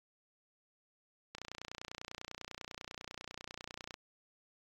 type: click train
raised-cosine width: 0.2 ms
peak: -26 dBFS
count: 79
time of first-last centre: 1.35-3.941 s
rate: 30.1 Hz
effects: AAC 48 kbps